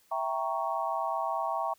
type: chord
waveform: sine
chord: E diminished seventh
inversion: none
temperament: equal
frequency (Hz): 659.3 / 784 / 932.3 / 1108.7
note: E5 / G5 / Bb5 / Db6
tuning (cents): 0 / 0 / 0 / 0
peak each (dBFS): -34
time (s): 0.11-1.74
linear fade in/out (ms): 10
effects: white hiss -65 dBFS RMS until 1.78 s